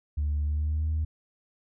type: tone with pitch glide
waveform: sine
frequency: 73.8 to 78.19 Hz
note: D2 to D#2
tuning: +9 to +9 cents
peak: -23 dBFS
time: 0.17-1.05 s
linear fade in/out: 10 ms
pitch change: +100 cents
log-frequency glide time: 0.43-0.88 s
effects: tanh soft clip ceiling -22 dBFS